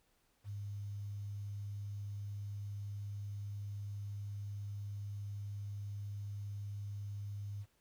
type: tone with quantisation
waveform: sine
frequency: 101.6 Hz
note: G#2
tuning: 38 cents flat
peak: -40 dBFS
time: 0.44-7.66 s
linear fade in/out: 50 ms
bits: 11
effects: pink hiss -75 dBFS RMS until 7.8 s